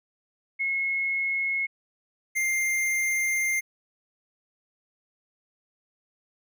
sine / square tone pair in turn, 2173 / 2104 Hz, C#7 / C7, -35 / +9 cents, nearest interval minor second, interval 56 cents, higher first, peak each -24 dBFS, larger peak neither, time 0.59-1.67 / 2.35-3.61 s, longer second, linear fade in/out 20 ms, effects none

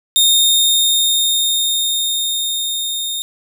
sawtooth tone with level ramp, 3672 Hz, A#7, 27 cents flat, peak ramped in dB -6 to -17 dBFS, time 0.16-3.22 s, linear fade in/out 0 ms, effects none

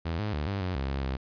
sawtooth tone with pitch steps, 82.5 / 105.3 / 74.5 / 99.1 / 91.5 / 67.5 / 68.3 / 66.1 Hz, E2 / G#2 / D2 / G2 / F#2 / C#2 / C#2 / C2, +2 / +24 / +25 / +19 / -19 / -45 / -25 / +18 cents, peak -25 dBFS, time 0.05-1.17 s, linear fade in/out 10 ms, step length 140 ms, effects resampled to 11025 Hz

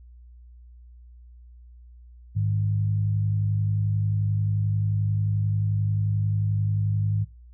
sine tone pair together, 103.9 / 155.23 Hz, G#2 / D#3, +1 / -4 cents, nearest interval perfect fifth, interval 695 cents, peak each -22 / -30 dBFS, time 2.35-7.25 s, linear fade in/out 20 ms, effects noise-tail reverb RT60 0.2 s tail -17 dB re dry + added 60 Hz sine -45 dBFS peak until 7.53 s

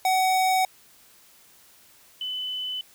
square / sine tone pair in turn, 751 / 3012 Hz, F#5 / F#7, +26 / +30 cents, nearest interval 2 octaves, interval 2404 cents, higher second, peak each -20 / -28 dBFS, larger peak first, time 0.05-0.65 / 2.21-2.81 s, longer neither, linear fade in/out 2 ms, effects white hiss -55 dBFS RMS until 2.94 s

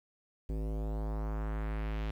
square tone with low-pass filter sweep, 53.3 Hz, G#1, 46 cents sharp, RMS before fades -35 dBFS, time 0.49-2.11 s, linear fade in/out 5 ms, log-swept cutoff 400 to 3300 Hz, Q 1.4, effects 10-bit

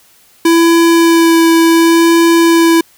square tone with vibrato, 332.5 Hz, E4, 15 cents sharp, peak -6 dBFS, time 0.45-2.81 s, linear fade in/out 5 ms, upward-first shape sine, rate 0.69 Hz, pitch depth 12 cents each way, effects white hiss -47 dBFS RMS until 2.97 s

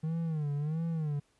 triangle tone with vibrato, 154.7 Hz, D#3, 10 cents flat, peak -28 dBFS, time 0.03-1.2 s, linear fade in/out 10 ms, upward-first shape sine, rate 1.5 Hz, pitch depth 130 cents each way, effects pink hiss -71 dBFS RMS until 1.39 s + resampled to 24000 Hz

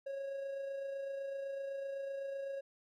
triangle tone with amplitude modulation, 549 Hz, C#5, 17 cents flat, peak -35 dBFS, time 0.06-2.61 s, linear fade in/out 10 ms, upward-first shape sine, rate 27.9 Hz, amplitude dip 35%, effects none

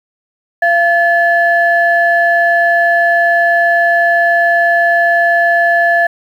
sine tone pair together, 685 / 1726.1 Hz, F5 / A6, -34 / -34 cents, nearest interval octave + major third, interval 1600 cents, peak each -10 dBFS, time 0.62-6.07 s, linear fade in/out 5 ms, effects tanh soft clip ceiling 0 dBFS + 7-bit

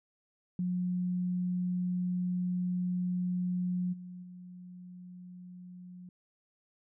sine tone with level steps, 180 Hz, F#3, 47 cents flat, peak -29 / -42 / -45 dBFS, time 0.59-6.09 s, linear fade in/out 2 ms, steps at 3.92 / 4.22 s, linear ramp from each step 20 ms, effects none

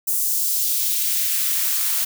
blue noise with high-pass filter sweep, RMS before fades -21 dBFS, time 0.07-2.05 s, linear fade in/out 10 ms, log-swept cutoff 8100 to 770 Hz, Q 0.98, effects none

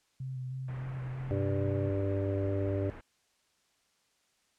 sine tone with vibrato, 129.6 Hz, C3, 16 cents flat, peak -35 dBFS, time 0.2-1.9 s, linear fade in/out 5 ms, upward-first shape square, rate 3.2 Hz, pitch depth 20 cents each way
pink low-pass noise, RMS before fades -48 dBFS, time 0.68-3.01 s, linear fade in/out 5 ms, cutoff 2200 Hz, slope 24 dB/octave
harmonic tone, 98 Hz, G2, in tune, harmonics 1 / 3 / 4 / 5 / 6, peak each -31 / -36 / -36 / -43 / -37 dBFS, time 1.31-2.9 s, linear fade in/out 0 ms
effects white hiss -72 dBFS RMS until 4.58 s + low-pass 8000 Hz 12 dB/octave

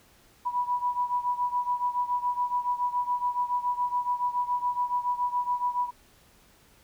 sine beating tone pair, 979 / 986.1 Hz, B5 / B5, -15 / -3 cents, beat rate 7.1 Hz, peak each -27 / -30 dBFS, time 0.45-5.91 s, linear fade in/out 20 ms, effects pink hiss -59 dBFS RMS until 6.83 s

